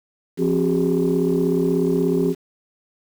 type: tone cluster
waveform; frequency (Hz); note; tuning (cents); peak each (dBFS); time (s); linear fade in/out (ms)
sine; 172.6 / 264.6 / 374.7 / 411.2; F3 / C4 / F#4 / G#4; -20 / +20 / +22 / -17; -21; 0.37-2.35; 50
effects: tanh soft clip ceiling -10 dBFS + 7-bit